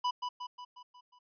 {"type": "tone with echo", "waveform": "square", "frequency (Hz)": 989, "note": "B5", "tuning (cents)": 2, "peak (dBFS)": -29, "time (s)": [0.04, 0.11], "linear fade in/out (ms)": 10, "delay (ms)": 180, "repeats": 6, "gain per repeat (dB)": -5, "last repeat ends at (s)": 1.19, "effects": ["resampled to 11025 Hz"]}